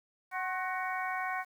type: harmonic tone with a mistuned harmonic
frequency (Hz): 373.2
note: F#4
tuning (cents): +15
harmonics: 2 / 3 / 4 / 5 / 6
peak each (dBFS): -36 / -38 / -39 / -40 / -41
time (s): 0.31-1.45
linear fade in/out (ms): 50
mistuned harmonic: 3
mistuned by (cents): -53
effects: 10-bit